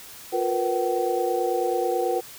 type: tone cluster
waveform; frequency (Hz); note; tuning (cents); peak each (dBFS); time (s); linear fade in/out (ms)
sine; 354.8 / 466.2 / 495.4 / 761; F4 / A#4 / B4 / F#5; +27 / 0 / +5 / +48; -27; 0.32-2.21; 20
effects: white hiss -43 dBFS RMS until 2.38 s